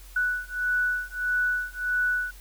sine beating tone pair, 1480 / 1481.6 Hz, F#6 / F#6, 0 / +2 cents, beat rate 1.6 Hz, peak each -27 dBFS, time 0.16-2.31 s, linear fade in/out 5 ms, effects added 45 Hz sine -44 dBFS peak until 2.4 s + white hiss -52 dBFS RMS until 2.4 s

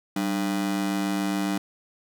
45% pulse ring-modulated tone, 245.5 Hz, B3, 10 cents flat, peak -21 dBFS, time 0.16-1.58 s, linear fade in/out 5 ms, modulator 53.6 Hz, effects none

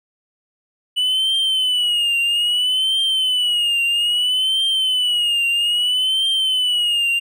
triangle tone with vibrato, 2960 Hz, F#7, in tune, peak -14 dBFS, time 0.96-7.2 s, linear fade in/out 20 ms, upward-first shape triangle, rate 0.61 Hz, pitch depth 120 cents each way, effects none

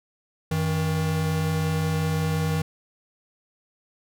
square tone pair together, 93.2 / 158.79 Hz, F#2 / D#3, +13 / +36 cents, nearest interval major sixth, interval 923 cents, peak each -29 / -24 dBFS, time 0.51-2.62 s, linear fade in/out 5 ms, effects none

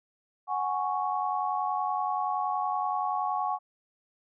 sine chord, F# suspended second, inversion none, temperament equal, 740 / 830.6 / 1108.7 Hz, F#5 / G#5 / C#6, 0 / 0 / 0 cents, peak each -31 / -31 / -31 dBFS, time 0.47-3.59 s, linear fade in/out 50 ms, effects none

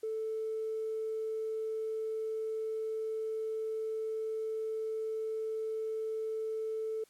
triangle tone with tanh clipping, 440 Hz, A4, in tune, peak -33 dBFS, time 0.03-7.04 s, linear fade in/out 5 ms, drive 4 dB, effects white hiss -66 dBFS RMS until 7.09 s + low-pass 12000 Hz 12 dB/octave

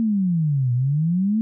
sine exponential two-way sweep, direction down then up, 231.9 to 119.8 to 227.3 Hz, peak -17 dBFS, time 0-1.41 s, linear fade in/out 0 ms, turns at 0.73 s, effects none

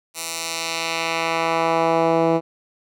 10% pulse tone with band-pass filter sweep, 164.81 Hz, E3, in tune, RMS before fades -21 dBFS, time 0.14-2.41 s, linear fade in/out 50 ms, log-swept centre 9700 to 390 Hz, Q 0.81, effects none

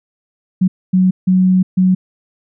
sine tone bursts at uneven times, 185.3 Hz, F#3, 3 cents sharp, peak -8 dBFS, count 4, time 0.61-0.68 / 0.93-1.11 / 1.27-1.63 / 1.77-1.95 s, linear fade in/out 10 ms, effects none

